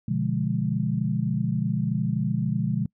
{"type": "chord", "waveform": "sine", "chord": "B diminished seventh", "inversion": "none", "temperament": "equal", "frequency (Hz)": [123.47, 146.83, 174.61, 207.7], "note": ["B2", "D3", "F3", "Ab3"], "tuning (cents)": [0, 0, 0, 0], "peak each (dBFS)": -28, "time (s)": [0.08, 2.86], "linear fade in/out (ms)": 5, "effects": ["noise-tail reverb RT60 0.1 s tail -26 dB re dry"]}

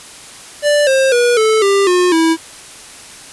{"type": "tone with pitch steps", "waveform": "square", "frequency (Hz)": [587.3, 532.4, 482.6, 437.4, 396.5, 359.4, 325.8], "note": ["D5", "C5", "B4", "A4", "G4", "F4", "E4"], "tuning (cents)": [0, 30, -40, -10, 20, 50, -20], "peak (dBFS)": -10, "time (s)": [0.62, 2.37], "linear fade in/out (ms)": 50, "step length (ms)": 250, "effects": ["white hiss -35 dBFS RMS until 3.32 s", "resampled to 24000 Hz"]}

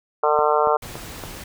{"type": "harmonic tone", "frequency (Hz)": 150.4, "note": "D3", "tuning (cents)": 42, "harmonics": [3, 4, 5, 6, 7, 8, 9], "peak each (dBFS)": [-21, -22, -23, -24, -24, -25, -26], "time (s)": [0.23, 0.77], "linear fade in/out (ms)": 5}
{"type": "click train", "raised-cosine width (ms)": 1, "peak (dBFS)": -17, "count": 4, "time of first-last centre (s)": [0.39, 1.237], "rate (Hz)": 3.54}
{"type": "noise", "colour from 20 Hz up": "pink", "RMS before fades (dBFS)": -36, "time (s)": [0.82, 1.44], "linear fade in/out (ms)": 5}
{"effects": []}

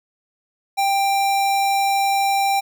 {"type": "tone", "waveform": "square", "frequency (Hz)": 789, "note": "G5", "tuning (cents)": 11, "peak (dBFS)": -17, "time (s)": [0.77, 2.61], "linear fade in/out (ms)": 20, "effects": []}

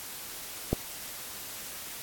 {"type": "click", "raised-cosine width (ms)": 2, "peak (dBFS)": -11, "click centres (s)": 0.73, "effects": ["white hiss -41 dBFS RMS until 2.02 s", "AAC 64 kbps"]}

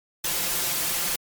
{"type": "noise with comb filter", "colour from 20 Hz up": "white", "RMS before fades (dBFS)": -26, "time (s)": [0.24, 1.16], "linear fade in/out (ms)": 5, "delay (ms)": 5.8, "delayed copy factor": 0.6, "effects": ["MP3 96 kbps"]}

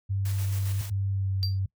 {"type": "tone", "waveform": "sine", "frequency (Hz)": 98, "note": "G2", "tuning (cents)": 0, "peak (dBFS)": -25, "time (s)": [0.09, 0.92], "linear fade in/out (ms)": 20}
{"type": "noise with tremolo", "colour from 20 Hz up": "white", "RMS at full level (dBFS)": -41, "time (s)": [0.25, 0.9], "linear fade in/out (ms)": 5, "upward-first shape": "square", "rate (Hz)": 7.4, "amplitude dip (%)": 35}
{"type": "tone with pitch glide", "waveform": "sine", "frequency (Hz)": [98, 96.21], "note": ["G2", "G2"], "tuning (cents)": [0, -32], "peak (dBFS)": -25, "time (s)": [0.81, 1.66], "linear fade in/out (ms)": 5, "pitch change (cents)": -32, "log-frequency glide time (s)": [1.1, 1.3]}
{"type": "tone with exponential decay", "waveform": "triangle", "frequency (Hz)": 4699, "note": "D8", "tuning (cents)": 0, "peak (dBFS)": -24, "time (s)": [1.43, 1.59], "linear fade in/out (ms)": 0, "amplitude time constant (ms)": 33}
{"effects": ["noise-tail reverb RT60 0.1 s tail -21 dB re dry"]}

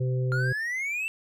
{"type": "harmonic tone", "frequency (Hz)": 127.9, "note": "C3", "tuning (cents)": -39, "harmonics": [1, 3, 4], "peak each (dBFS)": [-24, -35, -37], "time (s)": [0, 0.53], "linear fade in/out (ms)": 10}
{"type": "exponential sweep", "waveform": "triangle", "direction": "up", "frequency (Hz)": [1390, 2700], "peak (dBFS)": -26, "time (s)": [0.32, 1.08], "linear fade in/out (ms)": 0}
{"effects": []}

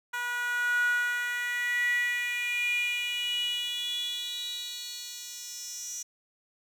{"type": "tone with high-pass filter sweep", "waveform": "10% pulse", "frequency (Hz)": 485.2, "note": "B4", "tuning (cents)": -31, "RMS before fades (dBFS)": -31, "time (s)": [0.13, 6.03], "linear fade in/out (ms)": 10, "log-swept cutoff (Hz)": [1200, 5900], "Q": 9.4, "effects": []}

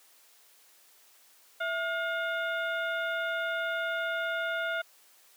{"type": "harmonic tone with a mistuned harmonic", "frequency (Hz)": 713, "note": "F5", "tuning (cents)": 36, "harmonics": [1, 2, 3, 4, 5], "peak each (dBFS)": [-33, -31, -42, -45, -43], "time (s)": [1.6, 4.82], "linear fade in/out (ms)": 10, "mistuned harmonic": 1, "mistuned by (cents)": -130, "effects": ["white hiss -60 dBFS RMS until 5.36 s", "high-pass 400 Hz 12 dB/octave"]}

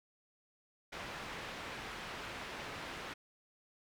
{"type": "low-pass noise", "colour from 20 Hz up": "white", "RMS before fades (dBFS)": -45, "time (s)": [0.92, 3.14], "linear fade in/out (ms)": 10, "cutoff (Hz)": 2300, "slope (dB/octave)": 12, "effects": []}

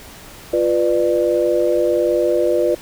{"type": "chord", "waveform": "sine", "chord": "B diminished", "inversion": "second", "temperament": "equal with one note detuned", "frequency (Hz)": [349.2, 493.9, 595.2], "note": ["F4", "B4", "D5"], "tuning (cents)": [0, 0, 23], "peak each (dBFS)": -18, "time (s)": [0.53, 2.75], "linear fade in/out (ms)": 5, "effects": ["pink hiss -39 dBFS RMS until 2.81 s"]}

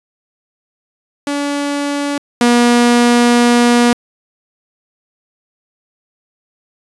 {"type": "tone pair in turn", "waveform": "sawtooth", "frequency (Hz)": [286.3, 240], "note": ["D4", "B3"], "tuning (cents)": [-44, -49], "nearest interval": "minor third", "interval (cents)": 305, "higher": "first", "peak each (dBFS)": [-12, -4], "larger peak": "second", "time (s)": [[1.27, 2.18], [2.41, 3.93]], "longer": "second", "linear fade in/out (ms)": 2, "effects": ["resampled to 24000 Hz"]}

